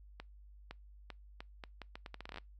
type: accelerating click train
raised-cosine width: 0.3 ms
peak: -29 dBFS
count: 17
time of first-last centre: 0.2-2.384 s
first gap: 510 ms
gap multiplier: 0.77
effects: noise-tail reverb RT60 0.2 s tail -25 dB re dry + added 50 Hz sine -54 dBFS peak until 2.59 s